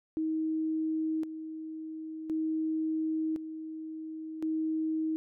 sine tone with tremolo, 316.5 Hz, D#4, 30 cents sharp, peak -28 dBFS, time 0.17-5.16 s, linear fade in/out 0 ms, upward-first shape square, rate 0.47 Hz, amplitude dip 65%, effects none

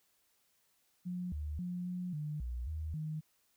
sine tone with pitch steps, 179.3 / 74.9 / 178.2 / 179.9 / 150.2 / 60.6 / 78.3 / 155.1 Hz, F3 / D2 / F3 / F#3 / D3 / B1 / D#2 / D#3, +46 / +35 / +35 / -48 / +39 / -32 / +11 / -5 cents, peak -36 dBFS, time 1.05-3.21 s, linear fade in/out 20 ms, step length 270 ms, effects white hiss -74 dBFS RMS until 3.56 s

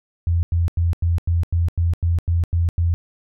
sine tone bursts, 85 Hz, F2, 46 cents flat, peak -15 dBFS, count 11, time 0.27-2.94 s, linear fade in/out 0 ms, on 160 ms, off 91 ms, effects none

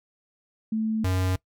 sine / square tone pair in turn, 219.7 / 92.75 Hz, A3 / F#2, -2 / +5 cents, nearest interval octave + minor third, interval 1493 cents, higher first, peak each -23 dBFS, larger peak neither, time 0.72-1.04 / 1.04-1.36 s, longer neither, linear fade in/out 5 ms, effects noise-tail reverb RT60 0.1 s tail -21 dB re dry

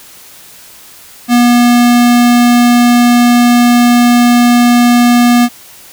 square tone, 241.3 Hz, B3, 40 cents flat, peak -5 dBFS, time 1.28-5.49 s, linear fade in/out 50 ms, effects white hiss -36 dBFS RMS until 5.92 s

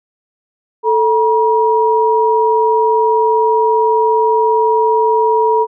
sine tone pair together, 440.7 / 955.6 Hz, A4 / A#5, +3 / +43 cents, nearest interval octave + minor second, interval 1340 cents, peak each -12 dBFS, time 0.83-5.67 s, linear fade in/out 50 ms, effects none

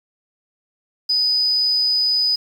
sine tone, 4981 Hz, D#8, 1 cent sharp, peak -15 dBFS, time 1.09-2.36 s, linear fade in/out 10 ms, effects 7-bit

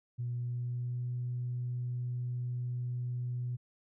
sine tone with pitch glide, 121.2 to 123.03 Hz, B2 to B2, -32 to -6 cents, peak -32 dBFS, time 0.18-3.57 s, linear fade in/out 20 ms, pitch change +26 cents, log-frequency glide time 0.32-1.07 s, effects tanh soft clip ceiling -28 dBFS

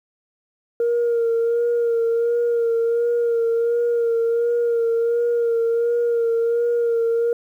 sine tone with vibrato, 467.3 Hz, A#4, 4 cents sharp, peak -15 dBFS, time 0.8-7.33 s, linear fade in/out 2 ms, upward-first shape sine, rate 1.4 Hz, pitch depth 27 cents each way, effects tanh soft clip ceiling -14 dBFS + 9-bit

